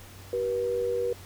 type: tone pair together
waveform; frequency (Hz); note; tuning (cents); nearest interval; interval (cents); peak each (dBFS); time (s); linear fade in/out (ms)
sine; 383 / 482.5; G4 / B4; -40 / -40; major third; 400; -32 / -26; 0.33-1.13; 2
effects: added 94 Hz sine -47 dBFS peak until 1.25 s + pink hiss -49 dBFS RMS until 1.25 s